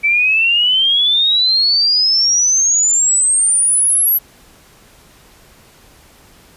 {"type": "exponential sweep", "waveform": "sine", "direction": "up", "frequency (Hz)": [2300, 11840], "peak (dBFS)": -10, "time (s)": [0.03, 4.19], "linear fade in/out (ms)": 20, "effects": ["pink hiss -46 dBFS RMS until 6.56 s", "resampled to 32000 Hz"]}